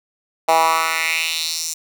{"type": "tone with high-pass filter sweep", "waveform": "10% pulse", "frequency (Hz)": 162.4, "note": "E3", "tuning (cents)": -26, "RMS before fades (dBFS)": -19, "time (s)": [0.48, 1.74], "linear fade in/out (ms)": 10, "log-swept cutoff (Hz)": [720, 6700], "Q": 2.8, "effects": []}